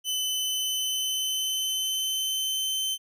sawtooth tone with pitch glide, 3027 to 3083 Hz, F#7 to G7, +39 to -29 cents, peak -23 dBFS, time 0.04-2.98 s, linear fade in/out 50 ms, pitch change +32 cents, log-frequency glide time 0.22-2.87 s, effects none

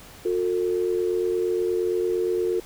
sine tone pair together, 360.8 / 449.4 Hz, F#4 / A4, -44 / +37 cents, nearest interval major third, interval 381 cents, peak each -23 / -25 dBFS, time 0.25-2.6 s, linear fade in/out 5 ms, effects pink hiss -46 dBFS RMS until 2.65 s

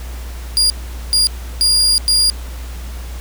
35% pulse tone bursts at uneven times, 4829 Hz, D8, 47 cents sharp, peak -9 dBFS, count 4, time 0.57-0.7 / 1.13-1.27 / 1.61-1.98 / 2.08-2.3 s, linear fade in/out 0 ms, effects added 60 Hz sine -25 dBFS peak until 3.2 s + pink hiss -37 dBFS RMS until 3.2 s

